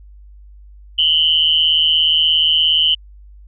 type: tone with amplitude modulation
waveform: sine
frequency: 3014 Hz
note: F#7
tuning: 31 cents sharp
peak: -7 dBFS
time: 0.98-2.95 s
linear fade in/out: 10 ms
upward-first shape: sine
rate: 157 Hz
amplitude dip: 90%
effects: added 50 Hz sine -38 dBFS peak until 3.47 s